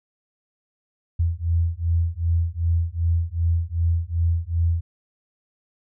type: beating tone pair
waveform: sine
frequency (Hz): 82.9 / 85.5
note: E2 / F2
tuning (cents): +10 / -36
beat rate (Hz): 2.6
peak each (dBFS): -22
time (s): 1.19-4.81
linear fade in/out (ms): 10
effects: none